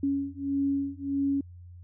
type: beating tone pair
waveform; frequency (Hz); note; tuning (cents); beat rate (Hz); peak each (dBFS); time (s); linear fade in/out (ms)
sine; 277.2 / 278.8; C#4 / C#4; 0 / +10; 1.6; -29; 0.03-1.41; 5
effects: added 88 Hz sine -44 dBFS peak until 1.83 s